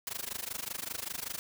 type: noise with amplitude modulation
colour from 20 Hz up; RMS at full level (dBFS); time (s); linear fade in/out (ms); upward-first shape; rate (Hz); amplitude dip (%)
white; -35; 0.07-1.39; 0; sine; 25.2; 95
effects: none